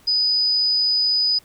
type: tone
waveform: sine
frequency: 4978 Hz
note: D#8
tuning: in tune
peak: -16 dBFS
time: 0.07-1.39 s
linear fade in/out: 10 ms
effects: pink hiss -53 dBFS RMS until 1.44 s